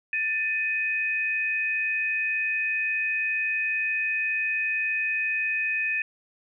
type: tone pair together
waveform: sine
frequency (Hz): 1774.1 / 2509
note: A6 / D#7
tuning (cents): +14 / +14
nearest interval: tritone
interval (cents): 600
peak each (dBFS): -29 / -25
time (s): 0.13-6.02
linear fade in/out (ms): 2
effects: none